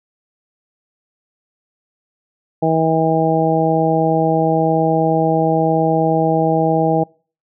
harmonic tone, 161 Hz, E3, 41 cents flat, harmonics 1 / 2 / 3 / 4 / 5, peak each -19 / -19 / -19 / -19 / -19 dBFS, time 2.62-7.04 s, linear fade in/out 10 ms, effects noise-tail reverb RT60 0.4 s tail -26 dB re dry

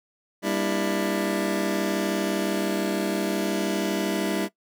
25% pulse chord, E half-diminished seventh, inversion first, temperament just, 197.78 / 237.3 / 296.7 / 329.6 Hz, G3 / Bb3 / D4 / E4, +16 / +31 / +18 / 0 cents, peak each -24 / -30 / -26 / -24 dBFS, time 0.42-4.49 s, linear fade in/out 50 ms, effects noise-tail reverb RT60 0.1 s tail -19 dB re dry

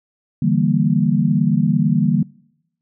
sine chord, E half-diminished seventh, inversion third, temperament equal, 146.83 / 164.81 / 196 / 233.1 Hz, D3 / E3 / G3 / Bb3, 0 / 0 / 0 / 0 cents, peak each -19 dBFS, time 0.42-2.23 s, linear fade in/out 5 ms, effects noise-tail reverb RT60 0.8 s tail -24 dB re dry

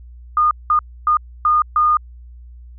sine tone bursts at uneven times, 1222 Hz, D#6, 32 cents flat, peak -11 dBFS, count 5, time 0.37-0.51 / 0.7-0.79 / 1.07-1.17 / 1.45-1.62 / 1.76-1.97 s, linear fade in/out 2 ms, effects added 60 Hz sine -36 dBFS peak until 2.78 s

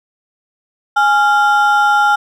triangle ring-modulated tone, 1108.7 Hz, C#6, in tune, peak -4 dBFS, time 0.96-2.16 s, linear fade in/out 10 ms, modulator 280 Hz, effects none

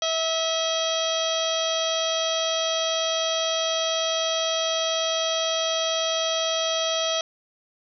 harmonic tone with a mistuned harmonic, 649 Hz, E5, 27 cents flat, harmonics 1 / 2 / 3 / 4 / 5 / 6 / 7 / 8 / 9, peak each -26 / -32 / -38 / -37 / -27 / -33 / -38 / -38 / -33 dBFS, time 0.02-7.21 s, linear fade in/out 2 ms, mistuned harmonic 4, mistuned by -34 cents, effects none

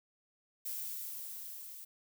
violet noise with level ramp, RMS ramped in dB -39 to -49 dBFS, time 0.65-1.85 s, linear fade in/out 10 ms, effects none

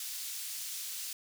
pink high-pass noise, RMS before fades -40 dBFS, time 0-1.13 s, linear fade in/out 2 ms, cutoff 4400 Hz, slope 12 dB/octave, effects none

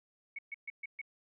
sine tone bursts, 2217 Hz, C#7, in tune, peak -38 dBFS, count 5, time 0.36-1.015 s, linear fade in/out 5 ms, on 27 ms, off 130 ms, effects none

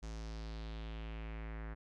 square tone with low-pass filter sweep, 54.8 Hz, A1, 6 cents flat, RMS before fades -44 dBFS, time 0.02-1.75 s, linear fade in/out 20 ms, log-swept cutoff 6600 to 1700 Hz, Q 2.5, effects none

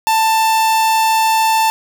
45% pulse tone, 887 Hz, A5, 14 cents sharp, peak -11 dBFS, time 0.07-1.7 s, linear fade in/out 0 ms, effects none

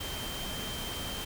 sine tone in noise, 3136 Hz, G7, in tune, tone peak -40 dBFS, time 0-1.25 s, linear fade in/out 10 ms, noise pink, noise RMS -38 dBFS, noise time 0-1.25 s, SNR -5 dB, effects none

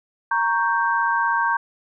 sine chord, G diminished, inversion first, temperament equal, 932.3 / 1108.7 / 1568 Hz, Bb5 / Db6 / G6, 0 / 0 / 0 cents, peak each -21 / -24 / -22 dBFS, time 0.31-1.57 s, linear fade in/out 5 ms, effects none

